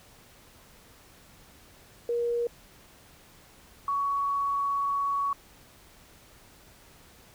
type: tone pair in turn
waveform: sine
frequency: 474.1 / 1120.8 Hz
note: A#4 / C#6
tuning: +29 / +19 cents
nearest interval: octave + minor third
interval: 1490 cents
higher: second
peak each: -25 dBFS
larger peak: neither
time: 2.09-2.47 / 3.88-5.33 s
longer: second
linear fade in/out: 2 ms
effects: pink hiss -55 dBFS RMS until 7.34 s